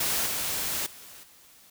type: noise with level steps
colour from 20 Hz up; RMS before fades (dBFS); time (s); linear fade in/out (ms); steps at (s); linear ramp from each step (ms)
white; -27 / -30 / -47 / -55; 0-1.7; 5; 0.26 / 0.86 / 1.23; 5
effects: none